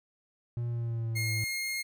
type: tone with pitch glide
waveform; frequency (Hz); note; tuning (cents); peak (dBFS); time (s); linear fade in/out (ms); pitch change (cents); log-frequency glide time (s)
triangle; 119 to 111.03; A#2 to A2; +36 to +16; -28; 0.57-1.44; 0; -120; 0.68-1.31
type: tone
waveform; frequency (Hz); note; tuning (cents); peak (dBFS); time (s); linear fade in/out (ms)
sawtooth; 2138; C7; +37; -28; 1.15-1.83; 20
effects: none